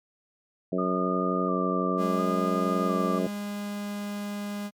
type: harmonic tone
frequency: 91.9 Hz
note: F#2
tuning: 11 cents flat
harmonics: 2 / 3 / 4 / 5 / 6 / 7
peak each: -29 / -31 / -32 / -33 / -34 / -34 dBFS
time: 0.72-3.27 s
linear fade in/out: 5 ms
type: tone with vibrato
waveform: sine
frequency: 1200 Hz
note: D6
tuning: 37 cents sharp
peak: -29 dBFS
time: 0.78-3.19 s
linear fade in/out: 10 ms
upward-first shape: square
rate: 0.71 Hz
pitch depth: 30 cents each way
type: tone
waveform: 45% pulse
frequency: 204.8 Hz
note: G#3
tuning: 24 cents flat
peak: -31 dBFS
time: 1.97-4.71 s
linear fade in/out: 50 ms
effects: MP3 96 kbps